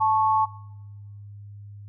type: tone pair together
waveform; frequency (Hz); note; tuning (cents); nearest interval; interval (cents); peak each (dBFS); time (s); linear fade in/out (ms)
sine; 873 / 1102.6; A5 / C#6; -14 / -10; major third; 404; -19 / -23; 0-0.46; 20
effects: noise-tail reverb RT60 1.0 s tail -20 dB re dry + added 102 Hz sine -39 dBFS peak until 1.88 s